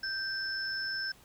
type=tone pair together; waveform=sine; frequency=1568 / 5274 Hz; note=G6 / E8; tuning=0 / 0 cents; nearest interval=octave + major sixth; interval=2100 cents; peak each=-34 / -36 dBFS; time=0.03-1.12 s; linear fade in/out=5 ms; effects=pink hiss -59 dBFS RMS until 1.24 s